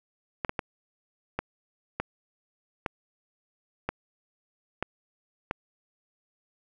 clicks, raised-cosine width 0.5 ms, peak -13 dBFS, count 9, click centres 0.448 / 0.494 / 0.592 / 1.39 / 2 / 2.862 / 3.89 / 4.826 / 5.511 s, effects none

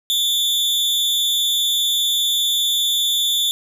40% pulse tone with amplitude modulation, 3520 Hz, A7, in tune, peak -12 dBFS, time 0.1-3.51 s, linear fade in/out 0 ms, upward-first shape sine, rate 255 Hz, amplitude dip 70%, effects none

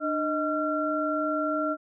sine tone cluster, 299.5 / 627 / 1367 Hz, D4 / D#5 / F6, +34 / +13 / -37 cents, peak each -29 dBFS, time 0-1.77 s, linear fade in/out 50 ms, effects none

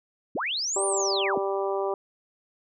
sine linear two-way sweep, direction up then down, 141.2 to 9250 to 141.2 Hz, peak -26 dBFS, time 0.35-1.38 s, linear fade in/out 5 ms, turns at 0.86 s
harmonic tone, 196 Hz, G3, in tune, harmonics 2 / 3 / 4 / 5 / 6, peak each -27 / -31 / -33 / -35 / -37 dBFS, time 0.76-1.94 s, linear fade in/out 2 ms
effects none

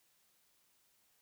silence, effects white hiss -73 dBFS RMS until 1.21 s

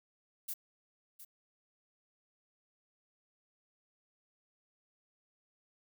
violet noise with echo, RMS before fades -39 dBFS, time 0.48-0.54 s, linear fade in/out 10 ms, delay 710 ms, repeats 1, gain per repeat -12 dB, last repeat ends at 1.25 s, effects none

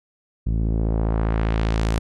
sawtooth tone with low-pass filter sweep, 55 Hz, A1, in tune, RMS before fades -21 dBFS, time 0.46-1.99 s, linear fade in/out 10 ms, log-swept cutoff 180 to 10000 Hz, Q 0.88, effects none

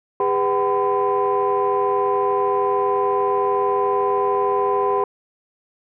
sine tone cluster, 403.2 / 496.7 / 760 / 1011 Hz, G4 / B4 / F#5 / B5, +49 / +10 / +46 / +40 cents, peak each -19 / -24 / -24 / -20 dBFS, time 0.2-5.04 s, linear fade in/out 2 ms, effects tanh soft clip ceiling -10 dBFS

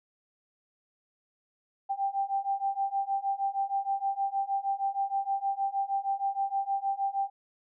sine beating tone pair, 784 / 790.4 Hz, G5 / G5, 0 / +14 cents, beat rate 6.4 Hz, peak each -31 / -30 dBFS, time 1.89-7.3 s, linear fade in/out 20 ms, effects none

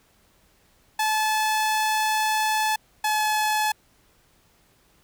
sawtooth tone pair in turn, 865 / 856.1 Hz, A5 / A5, -30 / -48 cents, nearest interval unison, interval 18 cents, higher first, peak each -17 dBFS, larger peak neither, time 0.99-2.76 / 3.04-3.72 s, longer first, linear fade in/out 5 ms, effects pink hiss -61 dBFS RMS until 5.03 s

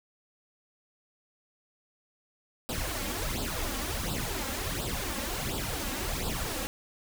pink noise with flanger, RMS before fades -33 dBFS, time 2.69-6.67 s, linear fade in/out 0 ms, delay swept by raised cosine 0.23 to 3.73 ms, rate 1.4 Hz, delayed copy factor +0.75, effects none

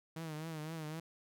sawtooth tone with vibrato, 158 Hz, D#3, 27 cents sharp, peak -37 dBFS, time 0.16-1 s, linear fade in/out 5 ms, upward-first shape triangle, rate 3.9 Hz, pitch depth 88 cents each way, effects none

